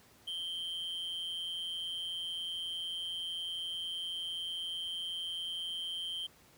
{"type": "tone with amplitude modulation", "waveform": "triangle", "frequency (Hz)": 3136, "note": "G7", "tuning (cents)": 0, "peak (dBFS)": -32, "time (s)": [0.27, 6.27], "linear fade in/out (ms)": 10, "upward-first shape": "sine", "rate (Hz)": 171, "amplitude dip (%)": 60, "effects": ["pink hiss -62 dBFS RMS until 6.57 s", "high-pass 60 Hz 12 dB/octave"]}